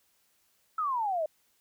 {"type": "exponential sweep", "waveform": "sine", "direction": "down", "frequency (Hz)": [1325, 600], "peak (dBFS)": -27, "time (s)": [0.78, 1.26], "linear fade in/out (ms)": 5, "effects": ["white hiss -70 dBFS RMS until 1.6 s"]}